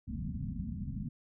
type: low-pass noise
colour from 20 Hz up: white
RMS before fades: -38 dBFS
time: 0.07-1.09 s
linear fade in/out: 10 ms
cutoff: 250 Hz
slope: 96 dB/octave
effects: none